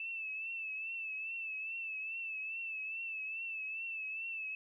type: tone with vibrato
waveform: sine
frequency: 2637 Hz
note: E7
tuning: in tune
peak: -38 dBFS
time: 0-4.55 s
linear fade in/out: 2 ms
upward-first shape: triangle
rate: 2.4 Hz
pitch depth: 61 cents each way
effects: 13-bit